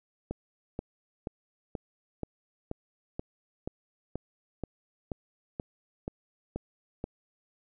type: click train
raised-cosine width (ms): 2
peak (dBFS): -20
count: 15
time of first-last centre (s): 0.31-7.041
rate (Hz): 2.08
effects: none